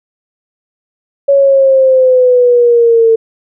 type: linear sweep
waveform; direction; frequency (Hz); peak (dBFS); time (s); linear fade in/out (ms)
sine; down; 560 to 448.3; -4; 1.28-3.16; 10
effects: none